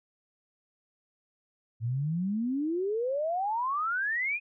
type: exponential sweep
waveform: sine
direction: up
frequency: 109.8 to 2516 Hz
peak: -27 dBFS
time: 1.8-4.4 s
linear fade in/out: 50 ms
effects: none